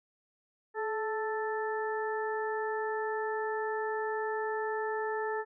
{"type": "harmonic tone with a mistuned harmonic", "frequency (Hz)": 440, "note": "A4", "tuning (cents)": 0, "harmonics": [1, 2, 3, 4], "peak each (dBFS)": [-33, -36, -42, -39], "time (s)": [0.74, 5.45], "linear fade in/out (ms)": 50, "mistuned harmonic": 1, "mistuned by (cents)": -36, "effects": []}